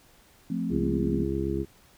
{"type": "chord", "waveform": "sine", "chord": "F major", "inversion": "none", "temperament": "equal", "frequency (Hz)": [174.61, 220, 261.6], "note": ["F3", "A3", "C4"], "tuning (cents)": [0, 0, 0], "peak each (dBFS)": -31, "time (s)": [0.5, 1.24], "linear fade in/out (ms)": 5}
{"type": "harmonic tone", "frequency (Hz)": 68, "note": "C#2", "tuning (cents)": -33, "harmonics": [1, 2, 3, 4, 5, 6], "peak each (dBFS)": [-33, -34, -34, -37, -30, -33], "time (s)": [0.69, 1.66], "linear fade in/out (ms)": 50}
{"effects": ["pink hiss -58 dBFS RMS until 1.97 s"]}